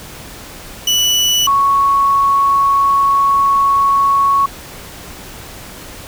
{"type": "tone pair in turn", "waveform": ["30% pulse", "sine"], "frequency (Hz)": [2960, 1108.7], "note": ["F#7", "C#6"], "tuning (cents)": [0, 0], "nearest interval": "octave + perfect fourth", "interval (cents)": 1700, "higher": "first", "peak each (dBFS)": [-8, -9], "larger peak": "first", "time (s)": [[0.87, 1.47], [1.47, 4.46]], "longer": "second", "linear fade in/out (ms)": 5, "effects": ["pink hiss -33 dBFS RMS until 6.07 s"]}